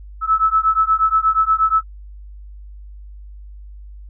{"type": "beating tone pair", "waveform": "sine", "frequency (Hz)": [1301, 1309.4], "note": ["E6", "E6"], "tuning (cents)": [-23, -12], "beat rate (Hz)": 8.4, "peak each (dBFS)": -16, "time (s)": [0.21, 1.83], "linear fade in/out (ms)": 50, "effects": ["added 50 Hz sine -34 dBFS peak until 4.09 s"]}